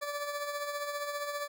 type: tone with tremolo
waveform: 20% pulse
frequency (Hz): 580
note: D5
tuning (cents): -22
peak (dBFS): -27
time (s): 0.01-1.48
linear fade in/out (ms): 20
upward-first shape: triangle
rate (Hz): 15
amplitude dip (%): 55
effects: none